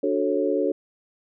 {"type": "chord", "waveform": "sine", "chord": "D major seventh", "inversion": "none", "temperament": "equal with one note detuned", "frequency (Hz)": [293.7, 370, 440, 547.4], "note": ["D4", "F#4", "A4", "C#5"], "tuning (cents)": [0, 0, 0, -22], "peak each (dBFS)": [-26, -26, -25, -26], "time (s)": [0.03, 0.72], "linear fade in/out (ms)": 5, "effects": []}